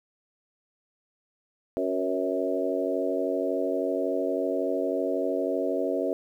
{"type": "harmonic tone with a mistuned harmonic", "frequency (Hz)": 92.7, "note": "F#2", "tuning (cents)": 4, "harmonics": [3, 4, 5, 6, 7], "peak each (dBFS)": [-31, -31, -31, -31, -31], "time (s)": [1.77, 6.13], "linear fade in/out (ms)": 0, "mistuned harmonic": 5, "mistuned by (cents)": 34, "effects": ["10-bit"]}